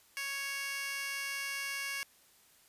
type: tone with high-pass filter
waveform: 15% pulse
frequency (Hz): 554.4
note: C#5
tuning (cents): 0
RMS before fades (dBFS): -38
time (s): 0.17-2.03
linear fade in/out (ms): 0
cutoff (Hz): 2300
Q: 1.3
effects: white hiss -64 dBFS RMS until 2.68 s + resampled to 32000 Hz